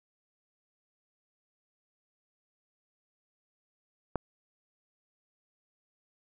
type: click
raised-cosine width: 1 ms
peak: -15 dBFS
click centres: 4.157 s
effects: none

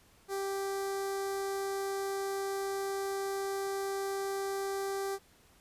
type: tone with notch filter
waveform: sawtooth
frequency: 392 Hz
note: G4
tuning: in tune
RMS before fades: -35 dBFS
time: 0.28-5.19 s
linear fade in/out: 50 ms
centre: 2800 Hz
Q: 1.1
effects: pink hiss -63 dBFS RMS until 5.6 s + resampled to 32000 Hz

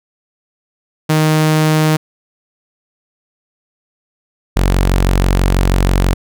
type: tone pair in turn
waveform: sawtooth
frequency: 155.56 / 46.16 Hz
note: D#3 / F#1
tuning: 0 / -3 cents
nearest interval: octave + major sixth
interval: 2103 cents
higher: first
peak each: -6 dBFS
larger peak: neither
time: 1.09-1.97 / 4.56-6.14 s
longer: second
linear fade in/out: 10 ms
effects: none

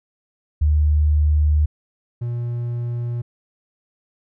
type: tone pair in turn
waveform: sine / triangle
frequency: 75.3 / 119.53 Hz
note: D2 / A#2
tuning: +44 / +44 cents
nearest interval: minor sixth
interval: 800 cents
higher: second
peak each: -13 / -20 dBFS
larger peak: first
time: 0.61-1.66 / 2.21-3.22 s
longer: first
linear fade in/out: 10 ms
effects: none

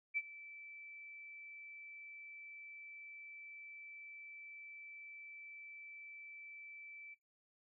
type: tone with ADSR envelope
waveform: sine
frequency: 2321 Hz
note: D7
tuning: 21 cents flat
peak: -32 dBFS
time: 0.14-7.15 s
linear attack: 32 ms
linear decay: 43 ms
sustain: -18 dB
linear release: 19 ms
effects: noise-tail reverb RT60 0.2 s tail -23 dB re dry

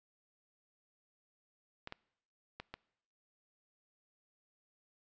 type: clicks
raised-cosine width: 0.3 ms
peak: -27 dBFS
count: 4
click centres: 1.874 / 1.924 / 2.6 / 2.74 s
effects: noise-tail reverb RT60 0.8 s tail -24 dB re dry + resampled to 16000 Hz

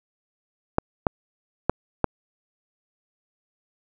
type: clicks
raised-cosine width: 1 ms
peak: -4 dBFS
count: 4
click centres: 0.784 / 1.068 / 1.696 / 2.043 s
effects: none

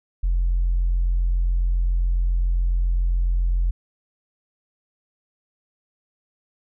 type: tone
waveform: sine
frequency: 43.65 Hz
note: F1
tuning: in tune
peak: -16 dBFS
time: 0.23-3.71 s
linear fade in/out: 10 ms
effects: tanh soft clip ceiling -14 dBFS

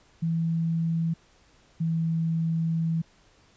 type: tone pair in turn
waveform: sine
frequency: 164.81 / 163.67 Hz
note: E3 / E3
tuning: 0 / -12 cents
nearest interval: unison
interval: 12 cents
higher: first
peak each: -23 dBFS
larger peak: neither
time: 0.22-1.14 / 1.8-3.02 s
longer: second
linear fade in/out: 10 ms
effects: pink hiss -60 dBFS RMS until 3.56 s + resampled to 16000 Hz

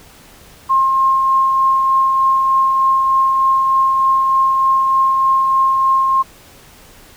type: tone with tremolo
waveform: sine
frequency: 1066 Hz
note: C6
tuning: 32 cents sharp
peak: -9 dBFS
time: 0.69-6.23 s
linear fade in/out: 20 ms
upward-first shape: triangle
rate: 3.3 Hz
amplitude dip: 30%
effects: pink hiss -43 dBFS RMS until 7.16 s

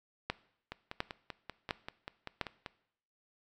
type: two click trains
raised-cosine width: 0.3 ms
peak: -24 / -16 dBFS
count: 11 / 4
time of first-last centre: 0.72-2.662 / 0.3-2.413 s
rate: 5.15 / 1.42 Hz
effects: noise-tail reverb RT60 0.7 s tail -19 dB re dry

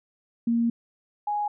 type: tone pair in turn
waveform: sine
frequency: 233.1 / 830.7 Hz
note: A#3 / G#5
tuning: 0 / 0 cents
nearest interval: octave + minor seventh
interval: 2200 cents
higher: second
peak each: -20 / -24 dBFS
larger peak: first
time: 0.47-0.7 / 1.27-1.48 s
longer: first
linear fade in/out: 5 ms
effects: none

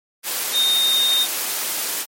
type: tone in noise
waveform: sine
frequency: 3681 Hz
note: A#7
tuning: 23 cents flat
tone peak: -15 dBFS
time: 0.52-1.27 s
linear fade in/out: 50 ms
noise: white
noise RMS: -24 dBFS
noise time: 0.23-2.06 s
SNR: +6 dB
effects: high-pass 300 Hz 12 dB/octave + MP3 64 kbps

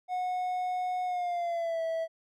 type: tone with pitch glide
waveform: triangle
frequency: 730 to 654.1 Hz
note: F#5 to E5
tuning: -24 to -14 cents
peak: -27 dBFS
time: 0.08-2.08 s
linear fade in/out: 50 ms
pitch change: -190 cents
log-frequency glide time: 1.05-1.82 s
effects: none

